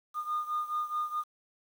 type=beating tone pair; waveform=sine; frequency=1218 / 1222.7 Hz; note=D#6 / D#6; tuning=-37 / -31 cents; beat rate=4.7 Hz; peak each=-31 / -34 dBFS; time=0.14-1.24 s; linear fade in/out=50 ms; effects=tanh soft clip ceiling -25 dBFS + 9-bit